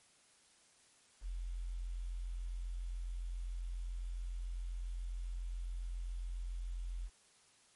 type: tone with quantisation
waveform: sine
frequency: 43.65 Hz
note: F1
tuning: in tune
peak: -38 dBFS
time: 1.21-7.1 s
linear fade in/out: 50 ms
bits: 11
effects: white hiss -67 dBFS RMS until 7.75 s + MP3 48 kbps